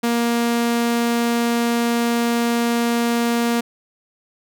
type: tone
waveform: sawtooth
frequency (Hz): 235.3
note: A#3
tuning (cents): +16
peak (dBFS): -13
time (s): 0.03-3.61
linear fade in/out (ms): 10
effects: none